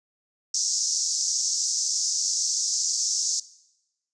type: band-pass noise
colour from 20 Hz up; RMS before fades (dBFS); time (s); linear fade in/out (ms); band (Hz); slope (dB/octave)
pink; -26; 0.54-3.4; 5; 5300 to 6900; 48
effects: noise-tail reverb RT60 0.9 s tail -19 dB re dry + resampled to 22050 Hz

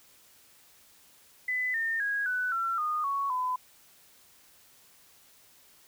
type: tone with pitch steps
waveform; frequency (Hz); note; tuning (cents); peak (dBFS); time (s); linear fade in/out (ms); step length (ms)
sine; 2005 / 1817.5 / 1647.5 / 1493.4 / 1353.7 / 1227.1 / 1112.3 / 1008.3; B6 / A#6 / G#6 / F#6 / E6 / D#6 / C#6 / B5; +26 / -44 / -14 / +16 / +46 / -24 / +6 / +36; -27; 1.48-3.56; 5; 260
effects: white hiss -59 dBFS RMS until 5.87 s

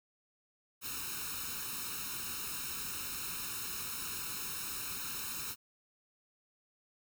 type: noise with comb filter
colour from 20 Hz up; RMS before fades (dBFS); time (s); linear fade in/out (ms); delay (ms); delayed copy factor
white; -40; 0.81-5.56; 50; 0.75; +0.9
effects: none

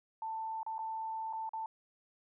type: tone with dropouts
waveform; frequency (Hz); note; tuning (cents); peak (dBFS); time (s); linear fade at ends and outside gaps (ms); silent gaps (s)
sine; 888; A5; +16; -36; 0.22-1.66; 2; 0.631-0.664 / 0.782-0.79 / 1.328-1.333 / 1.492-1.534
effects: none

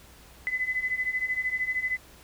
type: beating tone pair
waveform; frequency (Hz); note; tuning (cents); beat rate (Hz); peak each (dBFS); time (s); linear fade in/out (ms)
sine; 2006 / 2019; B6 / B6; +26 / +38; 13; -31 / -28; 0.47-1.97; 0
effects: added 60 Hz sine -55 dBFS peak until 2.23 s + pink hiss -53 dBFS RMS until 2.23 s

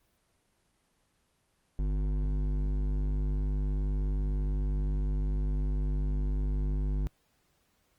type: tone with hard clipping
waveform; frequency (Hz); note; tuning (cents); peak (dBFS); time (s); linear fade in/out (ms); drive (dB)
sine; 49.85; G1; +30; -29; 1.79-7.07; 0; 12
effects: pink hiss -72 dBFS RMS until 7.98 s + Opus 24 kbps

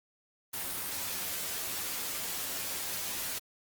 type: noise with comb filter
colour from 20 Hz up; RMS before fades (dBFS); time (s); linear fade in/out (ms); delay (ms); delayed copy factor
white; -36; 0.53-3.39; 10; 11; +0.65
effects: Opus 32 kbps

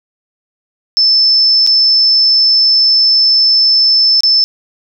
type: tone with dropouts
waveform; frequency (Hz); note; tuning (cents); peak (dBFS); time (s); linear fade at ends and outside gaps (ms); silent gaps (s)
sine; 5274; E8; 0; -6; 0.97-4.44; 0; 1.665-1.673 / 4.206-4.234
effects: none

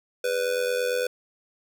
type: tone with amplitude modulation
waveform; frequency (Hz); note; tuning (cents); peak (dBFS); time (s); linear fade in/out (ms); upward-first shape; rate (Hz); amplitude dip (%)
square; 495.5; B4; +6; -21; 0.24-1.07; 5; sine; 88.8; 70
effects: none

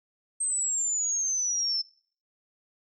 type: exponential sweep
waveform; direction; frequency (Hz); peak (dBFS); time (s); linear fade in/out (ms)
sine; down; 8372 to 5274; -25; 0.4-1.82; 10
effects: noise-tail reverb RT60 0.5 s tail -23 dB re dry

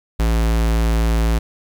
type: tone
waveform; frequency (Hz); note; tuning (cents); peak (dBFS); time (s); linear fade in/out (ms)
square; 56; A1; +31; -15; 0.19-1.39; 10
effects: 9-bit

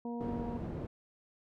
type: harmonic tone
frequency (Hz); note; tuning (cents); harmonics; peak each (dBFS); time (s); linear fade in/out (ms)
236.8; A#3; +27; 1 / 2 / 3 / 4; -37 / -43 / -48 / -48; 0.05-0.57; 2
type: low-pass noise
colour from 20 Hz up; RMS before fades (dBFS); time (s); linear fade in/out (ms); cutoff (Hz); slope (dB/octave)
white; -40; 0.2-0.87; 10; 310; 12
effects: none

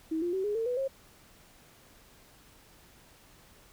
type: tone with pitch steps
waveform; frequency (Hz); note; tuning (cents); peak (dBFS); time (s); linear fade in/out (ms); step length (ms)
sine; 320 / 349 / 380.5 / 415 / 452.5 / 493.5 / 538.2; D#4 / F4 / F#4 / G#4 / A4 / B4 / C5; +49 / -1 / +48 / -1 / +48 / -1 / +49; -28; 0.11-0.88; 10; 110
effects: pink hiss -58 dBFS RMS until 3.72 s

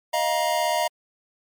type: chord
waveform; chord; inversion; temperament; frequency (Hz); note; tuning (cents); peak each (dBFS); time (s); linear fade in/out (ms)
square; Eb suspended second; none; equal with one note detuned; 622.3 / 698.5 / 948.6; Eb5 / F5 / Bb5; 0 / 0 / +30; -26; 0.13-0.88; 10
effects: MP3 96 kbps

